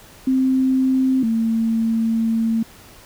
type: tone pair in turn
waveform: sine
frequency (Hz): 261.6 / 226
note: C4 / A3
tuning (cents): 0 / +47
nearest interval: minor third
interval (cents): 253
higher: first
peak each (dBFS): -14 / -16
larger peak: first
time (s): 0.27-1.23 / 1.23-2.63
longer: second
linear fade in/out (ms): 5
effects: pink hiss -45 dBFS RMS until 3.05 s